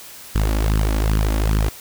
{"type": "tone with flanger", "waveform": "sawtooth", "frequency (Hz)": 52.9, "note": "G#1", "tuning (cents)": 33, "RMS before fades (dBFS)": -18, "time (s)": [0.35, 1.69], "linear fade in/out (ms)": 5, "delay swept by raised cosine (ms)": [0.63, 3.63], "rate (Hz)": 2.5, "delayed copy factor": 0.75, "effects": ["white hiss -39 dBFS RMS until 1.8 s"]}